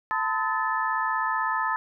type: tone cluster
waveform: sine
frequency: 888 / 1024 / 1279 / 1749 Hz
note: A5 / C6 / D#6 / A6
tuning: +16 / -38 / +47 / -11 cents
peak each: -29 dBFS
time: 0.11-1.76 s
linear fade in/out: 0 ms
effects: none